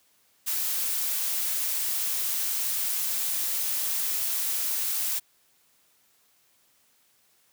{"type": "noise", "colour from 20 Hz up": "blue", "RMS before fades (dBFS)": -28, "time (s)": [0.46, 5.2], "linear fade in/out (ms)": 20, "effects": ["white hiss -65 dBFS RMS until 7.52 s", "high-pass 80 Hz 12 dB/octave"]}